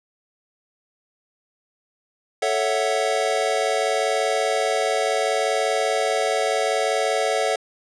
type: chord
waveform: square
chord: F# minor seventh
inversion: first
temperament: equal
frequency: 440 / 554.4 / 659.3 / 740 Hz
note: A4 / C#5 / E5 / F#5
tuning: 0 / 0 / 0 / 0 cents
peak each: -26 dBFS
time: 2.42-7.56 s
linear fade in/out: 5 ms
effects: resampled to 22050 Hz